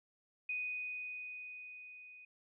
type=tone with level ramp; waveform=sine; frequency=2489 Hz; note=D#7; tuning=in tune; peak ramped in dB=-35 to -53 dBFS; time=0.49-2.25 s; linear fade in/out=5 ms; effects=none